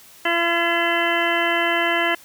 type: harmonic tone with a mistuned harmonic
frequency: 340 Hz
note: F4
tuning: 46 cents flat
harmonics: 1 / 2 / 3 / 4 / 5 / 6 / 8 / 9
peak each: -26 / -24 / -27 / -28 / -24 / -24 / -28 / -28 dBFS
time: 0.25-2.15 s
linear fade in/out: 5 ms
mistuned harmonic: 8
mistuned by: -26 cents
effects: white hiss -47 dBFS RMS until 2.24 s